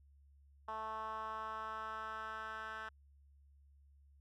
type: tone with band-pass filter sweep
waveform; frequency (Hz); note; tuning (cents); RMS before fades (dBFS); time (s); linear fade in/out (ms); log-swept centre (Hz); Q
10% pulse; 219.2; A3; -6; -44; 0.68-2.89; 5; 1000 to 1600; 3.2
effects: added 70 Hz sine -62 dBFS peak until 4.2 s